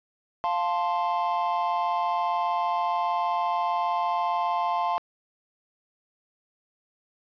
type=chord; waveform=triangle; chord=F major; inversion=none; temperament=equal; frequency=698.5 / 880 / 1046.5 Hz; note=F5 / A5 / C6; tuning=0 / 0 / 0 cents; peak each=-26 dBFS; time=0.44-4.98 s; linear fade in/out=0 ms; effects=resampled to 11025 Hz + 9-bit